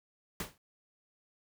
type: noise with exponential decay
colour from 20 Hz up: pink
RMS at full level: -34 dBFS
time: 0.4-0.58 s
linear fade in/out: 2 ms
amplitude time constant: 37 ms
effects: none